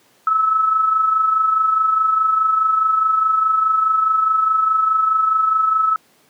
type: tone with amplitude modulation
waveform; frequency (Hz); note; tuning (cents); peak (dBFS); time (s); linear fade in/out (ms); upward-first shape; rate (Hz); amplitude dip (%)
sine; 1300; E6; -24; -11; 0.27-5.96; 2; sine; 24.8; 50
effects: pink hiss -55 dBFS RMS until 6.29 s + high-pass 200 Hz 12 dB/octave